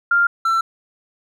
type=tone pair in turn; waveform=sine / triangle; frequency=1396.9 / 1341.9 Hz; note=F6 / E6; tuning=0 / +30 cents; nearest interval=minor second; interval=70 cents; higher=first; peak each=-12 / -13 dBFS; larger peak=first; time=0.11-0.27 / 0.45-0.61 s; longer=neither; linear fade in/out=5 ms; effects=none